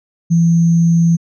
sine tone with sample-and-hold, 167.9 Hz, E3, 32 cents sharp, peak -8 dBFS, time 0.3-1.17 s, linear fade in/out 20 ms, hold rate 6300 Hz, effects resampled to 24000 Hz

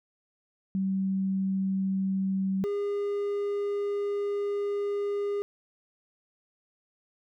sine / triangle tone pair in turn, 191.9 / 406.6 Hz, G3 / G#4, -37 / -37 cents, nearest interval octave + minor second, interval 1300 cents, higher second, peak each -25 dBFS, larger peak neither, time 0.75-2.64 / 2.64-5.42 s, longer second, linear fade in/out 0 ms, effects none

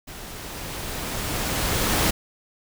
pink noise with level ramp, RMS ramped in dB -39 to -20 dBFS, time 0.07-2.11 s, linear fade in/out 10 ms, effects none

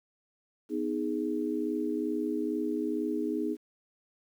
sine chord, G# minor, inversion first, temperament just, 249.2 / 311.5 / 415.3 Hz, B3 / D#4 / G#4, +16 / +2 / 0 cents, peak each -34 / -31 / -34 dBFS, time 0.69-3.57 s, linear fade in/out 50 ms, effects 10-bit

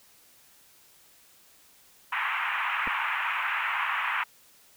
pink band-pass noise, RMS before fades -29 dBFS, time 2.12-4.24 s, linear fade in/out 10 ms, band 900 to 2700 Hz, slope 48 dB/octave
clicks, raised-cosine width 2 ms, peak -26 dBFS, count 2, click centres 2.873 / 2.877 s
effects white hiss -58 dBFS RMS until 4.76 s

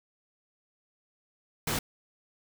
pink noise, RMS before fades -30 dBFS, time 1.67-1.79 s, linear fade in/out 5 ms, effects none

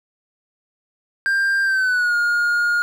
triangle tone with pitch glide, 1590 to 1424.7 Hz, G6 to F6, +24 to +34 cents, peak -14 dBFS, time 1.26-2.82 s, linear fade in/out 0 ms, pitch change -190 cents, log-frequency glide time 1.63-2.15 s, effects none

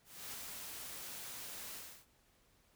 white noise with ADSR envelope, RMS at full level -45 dBFS, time 0.04-2.06 s, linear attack 280 ms, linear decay 33 ms, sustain -2 dB, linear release 320 ms, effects pink hiss -71 dBFS RMS until 2.75 s

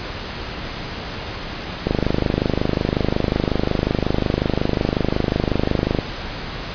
click train, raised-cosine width 2 ms, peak -4 dBFS, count 106, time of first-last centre 1.87-5.988 s, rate 25.5 Hz, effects pink hiss -29 dBFS RMS until 6.74 s + resampled to 11025 Hz

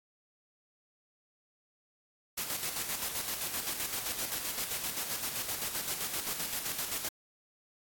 white noise with tremolo, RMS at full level -34 dBFS, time 2.37-7.09 s, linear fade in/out 10 ms, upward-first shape square, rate 7.7 Hz, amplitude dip 45%, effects AAC 64 kbps

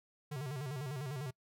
square tone with vibrato, 138.59 Hz, C#3, in tune, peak -39 dBFS, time 0.31-1.31 s, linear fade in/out 10 ms, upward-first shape square, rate 10 Hz, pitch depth 130 cents each way, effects noise-tail reverb RT60 0.1 s tail -24 dB re dry

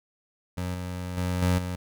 25% pulse tone with level steps, 90 Hz, F#2, 47 cents flat, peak -25 / -28 / -22 / -17 / -26 dBFS, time 0.57-1.76 s, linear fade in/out 10 ms, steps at 0.74 / 1.17 / 1.42 / 1.58 s, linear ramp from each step 5 ms, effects none

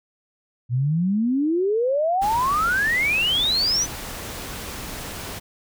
sine exponential sweep, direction up, 116.54 to 6190 Hz, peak -18 dBFS, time 0.69-3.87 s, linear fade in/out 50 ms
pink noise, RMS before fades -33 dBFS, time 2.21-5.4 s, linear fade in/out 20 ms
effects none

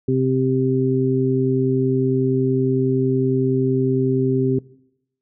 harmonic tone, 130.81 Hz, C3, in tune, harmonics 1 / 2 / 3, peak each -20 / -20 / -20 dBFS, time 0.08-4.59 s, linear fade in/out 5 ms, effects noise-tail reverb RT60 0.8 s tail -22 dB re dry

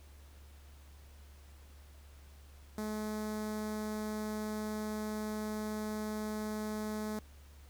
sawtooth tone with notch filter, 213.9 Hz, A3, 49 cents flat, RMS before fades -38 dBFS, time 2.78-7.19 s, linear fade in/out 0 ms, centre 2800 Hz, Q 1.1, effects added 71 Hz sine -53 dBFS peak until 7.69 s + pink hiss -63 dBFS RMS until 7.69 s

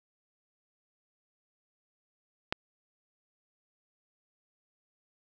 click, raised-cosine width 0.3 ms, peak -12 dBFS, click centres 2.525 s, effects none

